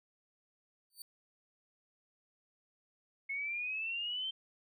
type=tone with exponential growth; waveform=15% pulse; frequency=4563 Hz; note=C#8; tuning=49 cents sharp; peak=-35 dBFS; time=0.9-1.02 s; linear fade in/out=2 ms; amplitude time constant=24 ms
type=exponential sweep; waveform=sine; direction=up; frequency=2179 to 3139 Hz; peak=-35 dBFS; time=3.29-4.31 s; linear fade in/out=10 ms
effects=none